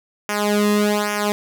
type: tone with flanger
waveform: sawtooth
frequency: 207.7 Hz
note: G#3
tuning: in tune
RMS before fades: -19 dBFS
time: 0.29-1.32 s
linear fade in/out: 0 ms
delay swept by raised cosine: 0.24 to 1.34 ms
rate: 1.2 Hz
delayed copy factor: -0.95
effects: none